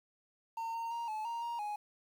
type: tone with pitch steps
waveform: triangle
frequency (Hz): 911 / 919 / 934 / 863 / 932 / 940 / 834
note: A#5 / A#5 / A#5 / A5 / A#5 / A#5 / G#5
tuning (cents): -40 / -25 / +3 / -34 / -1 / +14 / +7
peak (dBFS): -34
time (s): 0.57-1.76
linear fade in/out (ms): 5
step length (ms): 170
effects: 10-bit